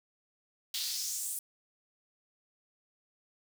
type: noise with high-pass filter sweep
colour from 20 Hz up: pink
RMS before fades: -36 dBFS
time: 0.74-1.39 s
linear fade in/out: 2 ms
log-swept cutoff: 3600 to 9700 Hz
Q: 2.5
effects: none